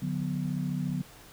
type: chord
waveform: sine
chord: B minor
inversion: first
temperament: equal with one note detuned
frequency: 146.83 / 181.19 / 246.9 Hz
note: D3 / F#3 / B3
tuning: 0 / -36 / 0 cents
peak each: -32 / -32 / -35 dBFS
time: 0.02-1.02 s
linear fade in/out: 5 ms
effects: pink hiss -52 dBFS RMS until 1.32 s